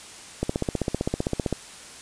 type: click train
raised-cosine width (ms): 2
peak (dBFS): -10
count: 18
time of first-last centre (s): 0.43-1.527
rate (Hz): 15.5
effects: white hiss -43 dBFS RMS until 2.01 s + resampled to 22050 Hz